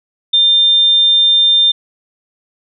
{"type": "tone", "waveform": "sine", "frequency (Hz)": 3600, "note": "A7", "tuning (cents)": 39, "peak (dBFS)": -7, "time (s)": [0.33, 1.72], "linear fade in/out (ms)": 10, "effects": []}